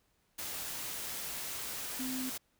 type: tone in noise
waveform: sine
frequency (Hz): 258.1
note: C4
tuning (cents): -23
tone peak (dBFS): -36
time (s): 1.99-2.3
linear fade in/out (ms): 10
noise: white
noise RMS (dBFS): -40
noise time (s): 0.38-2.38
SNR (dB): +1
effects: pink hiss -74 dBFS RMS until 2.59 s